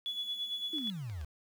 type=tone with tremolo; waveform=sine; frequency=3410 Hz; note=G#7; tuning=45 cents sharp; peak=-32 dBFS; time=0.06-0.9 s; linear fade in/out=0 ms; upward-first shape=sine; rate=8.9 Hz; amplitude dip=60%
type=exponential sweep; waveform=sine; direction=down; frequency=333.7 to 69.6 Hz; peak=-37 dBFS; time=0.73-1.25 s; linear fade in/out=5 ms
type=clicks; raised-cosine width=0.2 ms; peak=-34 dBFS; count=4; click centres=0.784 / 0.873 / 1.098 / 1.213 s
effects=9-bit